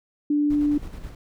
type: tone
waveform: sine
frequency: 293.7 Hz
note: D4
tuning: in tune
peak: -18 dBFS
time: 0.3-0.78 s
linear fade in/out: 5 ms
type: noise with tremolo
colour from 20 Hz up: brown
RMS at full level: -35 dBFS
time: 0.5-1.15 s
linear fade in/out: 5 ms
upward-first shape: square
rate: 9.3 Hz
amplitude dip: 40%
effects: none